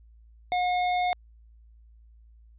square tone, 721 Hz, F#5, 45 cents flat, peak -24 dBFS, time 0.52-1.13 s, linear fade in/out 0 ms, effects added 56 Hz sine -51 dBFS peak until 2.58 s + resampled to 8000 Hz

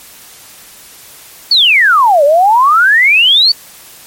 sine exponential two-way sweep, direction down then up, 4600 to 554.4 to 4600 Hz, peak -4 dBFS, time 1.51-3.52 s, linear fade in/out 5 ms, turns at 2.24 s, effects white hiss -36 dBFS RMS until 4.06 s + MP3 64 kbps

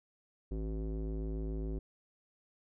square tone with low-pass filter, 53.6 Hz, A1, 45 cents flat, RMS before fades -37 dBFS, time 0.51-1.79 s, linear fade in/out 5 ms, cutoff 370 Hz, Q 2.5, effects none

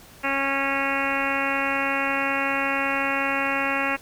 harmonic tone, 274.7 Hz, C#4, 16 cents flat, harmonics 1 / 2 / 3 / 4 / 5 / 6 / 7 / 8 / 9 / 10, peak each -31 / -31 / -31 / -31 / -31 / -31 / -31 / -31 / -31 / -31 dBFS, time 0.23-3.97 s, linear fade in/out 20 ms, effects pink hiss -48 dBFS RMS until 4.01 s

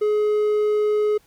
triangle tone, 421.9 Hz, G#4, 27 cents sharp, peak -15 dBFS, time 0.01-1.18 s, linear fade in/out 10 ms, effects pink hiss -58 dBFS RMS until 1.26 s

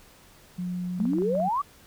sine tone with pitch glide, 179.3 to 183.92 Hz, F3 to F#3, +46 to -10 cents, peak -28 dBFS, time 0.58-1.49 s, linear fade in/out 10 ms, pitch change +44 cents, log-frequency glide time 0.89-1.25 s
sine exponential sweep, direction up, 196 to 1200 Hz, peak -23 dBFS, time 0.99-1.62 s, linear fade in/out 10 ms
clicks, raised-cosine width 1 ms, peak -28 dBFS, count 7, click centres 1.002 / 1.054 / 1.134 / 1.185 / 1.221 / 1.352 / 1.401 s
effects pink hiss -54 dBFS RMS until 1.86 s

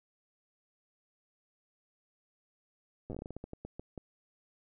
slowing click train, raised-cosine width 2 ms, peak -28 dBFS, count 16, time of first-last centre 3.1-3.977 s, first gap 8 ms, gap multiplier 1.25, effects none

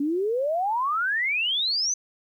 sine exponential sweep, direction up, 275.5 to 6272 Hz, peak -22 dBFS, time 0-1.94 s, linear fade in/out 5 ms, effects 10-bit

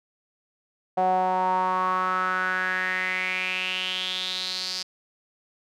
sawtooth tone with band-pass filter sweep, 185 Hz, F#3, in tune, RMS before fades -26 dBFS, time 0.97-4.83 s, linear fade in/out 10 ms, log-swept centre 700 to 4900 Hz, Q 5.9, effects none

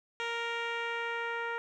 10% pulse tone with low-pass filter sweep, 466.2 Hz, A#4, in tune, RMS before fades -35 dBFS, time 0.2-1.58 s, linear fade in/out 0 ms, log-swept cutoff 3800 to 1700 Hz, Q 1.2, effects none

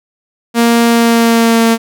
sawtooth tone with pitch glide, 233.7 to 228.1 Hz, A#3 to A#3, +5 to -37 cents, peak -3 dBFS, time 0.54-1.78 s, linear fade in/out 50 ms, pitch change -42 cents, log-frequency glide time 0.86-1.65 s, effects none

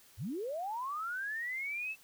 sine linear sweep, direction up, 70 to 2659 Hz, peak -35 dBFS, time 0.17-1.96 s, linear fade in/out 50 ms, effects white hiss -61 dBFS RMS until 2.03 s

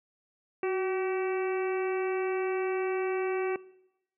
harmonic tone with a mistuned harmonic, 382.1 Hz, G4, 44 cents flat, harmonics 1 / 2 / 3 / 4 / 5 / 6 / 7, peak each -27 / -38 / -40 / -44 / -44 / -42 / -44 dBFS, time 0.63-3.56 s, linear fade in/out 2 ms, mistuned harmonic 1, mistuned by -43 cents, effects noise-tail reverb RT60 0.9 s tail -22 dB re dry

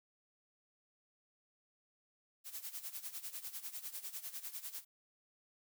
blue noise with tremolo, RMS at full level -43 dBFS, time 2.44-4.85 s, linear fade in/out 50 ms, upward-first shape sine, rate 10 Hz, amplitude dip 80%, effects none

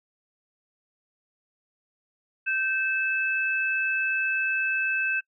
sine tone pair together, 1554.3 / 2614 Hz, G6 / E7, -15 / -15 cents, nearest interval major sixth, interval 900 cents, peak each -26 dBFS, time 2.46-5.21 s, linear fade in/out 20 ms, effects noise-tail reverb RT60 0.1 s tail -25 dB re dry

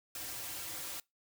white noise with comb filter, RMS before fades -42 dBFS, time 0.15-1 s, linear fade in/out 2 ms, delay 4.7 ms, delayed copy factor -0.95, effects noise-tail reverb RT60 0.2 s tail -24 dB re dry

